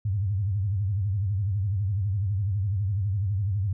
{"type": "tone with vibrato", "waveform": "sine", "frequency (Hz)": 99.2, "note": "G2", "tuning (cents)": 21, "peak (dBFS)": -23, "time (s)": [0.05, 3.73], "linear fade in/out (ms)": 5, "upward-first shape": "sine", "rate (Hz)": 12, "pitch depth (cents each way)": 150, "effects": []}